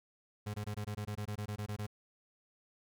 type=tone bursts; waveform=35% pulse; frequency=104.6 Hz; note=G#2; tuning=13 cents sharp; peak=-35 dBFS; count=14; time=0.46-1.867 s; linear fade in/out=10 ms; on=81 ms; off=21 ms; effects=none